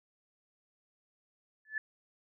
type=tone with exponential growth; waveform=sine; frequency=1736 Hz; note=A6; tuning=24 cents flat; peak=-28 dBFS; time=1.65-1.78 s; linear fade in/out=2 ms; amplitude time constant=28 ms; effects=none